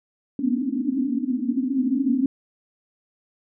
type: band-pass noise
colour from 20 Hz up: pink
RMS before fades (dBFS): -23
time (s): 0.39-2.26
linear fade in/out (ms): 2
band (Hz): 240 to 280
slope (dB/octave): 96
effects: none